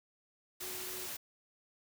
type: tone in noise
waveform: sine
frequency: 368.1 Hz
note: F#4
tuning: 9 cents flat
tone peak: -49 dBFS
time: 0.61-1.07 s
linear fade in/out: 10 ms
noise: white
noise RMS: -42 dBFS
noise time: 0.6-1.17 s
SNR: -10 dB
effects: none